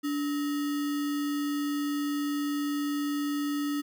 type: tone with sample-and-hold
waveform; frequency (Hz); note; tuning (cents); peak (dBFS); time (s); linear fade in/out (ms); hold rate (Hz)
sine; 290; D4; -22; -27; 0.03-3.82; 20; 1575
effects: none